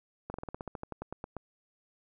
slowing click train, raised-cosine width 1 ms, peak -24 dBFS, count 15, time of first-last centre 0.3-1.367 s, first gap 41 ms, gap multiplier 1.09, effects none

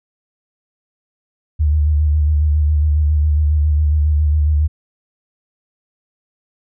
sine tone with vibrato, 75.3 Hz, D2, 44 cents sharp, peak -11 dBFS, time 1.59-4.68 s, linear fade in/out 20 ms, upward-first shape square, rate 7.3 Hz, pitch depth 36 cents each way, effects none

